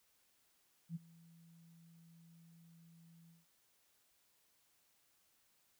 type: tone with ADSR envelope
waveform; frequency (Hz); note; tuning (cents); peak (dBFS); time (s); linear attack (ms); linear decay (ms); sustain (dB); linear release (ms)
sine; 166.6; E3; +19; -38; 0.89-3.46; 63; 23; -22; 170
effects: white hiss -75 dBFS RMS until 5.79 s